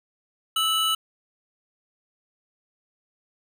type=tone pair together; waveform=square; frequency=1307.5 / 2960 Hz; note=E6 / F#7; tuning=-15 / 0 cents; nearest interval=octave + major second; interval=1415 cents; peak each=-26 / -23 dBFS; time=0.56-0.95 s; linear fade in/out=5 ms; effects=none